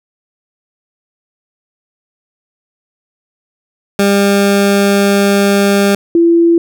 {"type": "tone pair in turn", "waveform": ["20% pulse", "sine"], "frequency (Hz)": [200, 337.5], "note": ["G3", "E4"], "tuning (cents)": [35, 41], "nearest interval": "major sixth", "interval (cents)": 906, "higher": "second", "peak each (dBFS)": [-3, -5], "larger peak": "first", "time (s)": [[3.99, 5.95], [6.15, 6.58]], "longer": "first", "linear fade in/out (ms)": 2, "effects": []}